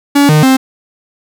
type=tone with pitch steps; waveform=45% pulse; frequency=284.3 / 152.8 / 263 Hz; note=C#4 / D#3 / C4; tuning=+44 / -31 / +9 cents; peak=-5 dBFS; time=0.15-0.57 s; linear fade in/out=10 ms; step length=140 ms; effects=none